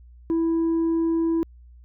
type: tone with tanh clipping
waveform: sine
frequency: 329.6 Hz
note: E4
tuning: in tune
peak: -20 dBFS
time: 0.3-1.43 s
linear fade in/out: 0 ms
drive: 2 dB
effects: added 60 Hz sine -45 dBFS peak until 1.84 s